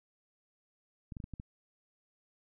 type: clicks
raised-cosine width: 5 ms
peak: -30 dBFS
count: 6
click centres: 1.122 / 1.168 / 1.202 / 1.241 / 1.337 / 1.399 s
effects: none